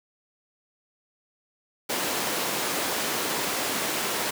pink high-pass noise, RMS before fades -28 dBFS, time 1.89-4.31 s, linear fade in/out 10 ms, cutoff 300 Hz, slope 12 dB/octave, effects none

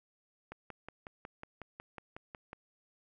click train, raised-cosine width 0.5 ms, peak -29 dBFS, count 12, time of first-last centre 0.52-2.531 s, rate 5.47 Hz, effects none

